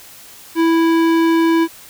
sine tone with tanh clipping, 329.6 Hz, E4, in tune, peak -13 dBFS, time 0.55-1.68 s, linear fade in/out 50 ms, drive 18 dB, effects white hiss -40 dBFS RMS until 1.89 s

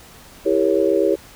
sine chord, E diminished seventh, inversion none, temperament equal with one note detuned, 329.6 / 397.9 / 466.2 / 554.4 Hz, E4 / G4 / Bb4 / Db5, 0 / +26 / 0 / 0 cents, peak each -20 / -18 / -22 / -20 dBFS, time 0.45-1.16 s, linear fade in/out 20 ms, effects pink hiss -44 dBFS RMS until 1.35 s

